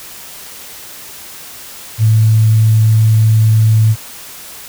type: tone with quantisation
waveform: sine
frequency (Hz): 110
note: A2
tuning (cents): 0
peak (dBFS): -6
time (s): 1.98-3.96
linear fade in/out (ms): 50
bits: 6
effects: white hiss -32 dBFS RMS until 4.68 s